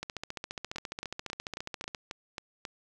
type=two click trains; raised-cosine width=0.2 ms; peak=-20 / -19 dBFS; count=8 / 29; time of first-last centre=0.76-2.652 / 0.03-1.948 s; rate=3.7 / 14.6 Hz; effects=none